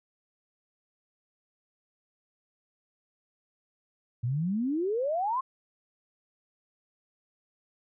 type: exponential sweep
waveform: sine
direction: up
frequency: 113.5 to 1089 Hz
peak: -26 dBFS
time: 4.23-5.41 s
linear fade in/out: 10 ms
effects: none